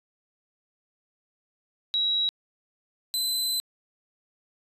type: tone pair in turn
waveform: sine / sawtooth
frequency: 3870 / 4036 Hz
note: B7 / B7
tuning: -36 / +37 cents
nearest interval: minor second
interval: 73 cents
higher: second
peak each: -22 dBFS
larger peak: neither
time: 1.94-2.29 / 3.14-3.6 s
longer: second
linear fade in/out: 0 ms
effects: resampled to 32000 Hz